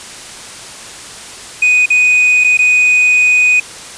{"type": "tone with dropouts", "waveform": "triangle", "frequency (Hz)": 2489, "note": "D#7", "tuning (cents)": 0, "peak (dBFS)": -5, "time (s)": [1.62, 3.6], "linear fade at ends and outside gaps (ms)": 5, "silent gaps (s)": [[1.859, 1.902], [2.44, 2.444], [2.573, 2.589]], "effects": ["white hiss -30 dBFS RMS until 3.97 s", "resampled to 22050 Hz"]}